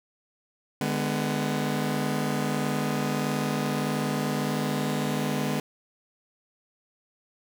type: chord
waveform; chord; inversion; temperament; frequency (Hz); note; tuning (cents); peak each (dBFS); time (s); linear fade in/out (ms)
sawtooth; G# diminished; second; just; 149.51 / 207.7 / 249.2; D3 / G#3 / B3; +31 / 0 / +16; -26; 0.81-5.6; 2
effects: none